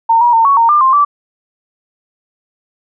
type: tone with pitch steps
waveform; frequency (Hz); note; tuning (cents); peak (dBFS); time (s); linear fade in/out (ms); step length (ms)
sine; 912 / 958 / 909 / 1115 / 922 / 1195 / 1054 / 1161; A#5 / A#5 / A#5 / C#6 / A#5 / D6 / C6 / D6; -38 / +47 / -44 / +10 / -19 / +30 / +12 / -20; -6; 0.09-1.05; 10; 120
effects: none